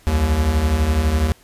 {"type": "beating tone pair", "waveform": "square", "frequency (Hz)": [65.8, 77.8], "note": ["C2", "D#2"], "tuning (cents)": [10, 0], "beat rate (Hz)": 12, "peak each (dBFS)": [-22, -17], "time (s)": [0.07, 1.32], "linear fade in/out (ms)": 0, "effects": ["pink hiss -51 dBFS RMS until 1.43 s", "resampled to 32000 Hz"]}